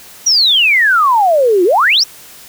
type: exponential two-way sweep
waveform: sine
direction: down then up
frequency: 5920 to 340 to 5920 Hz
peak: -7 dBFS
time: 0.26-2.04 s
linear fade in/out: 10 ms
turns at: 1.64 s
effects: white hiss -37 dBFS RMS until 2.48 s